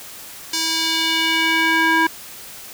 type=tone with band-pass filter sweep; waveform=square; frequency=324.7 Hz; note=E4; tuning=26 cents flat; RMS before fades=-18 dBFS; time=0.53-2.07 s; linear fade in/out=5 ms; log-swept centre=5600 to 1400 Hz; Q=1.7; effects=white hiss -37 dBFS RMS until 2.73 s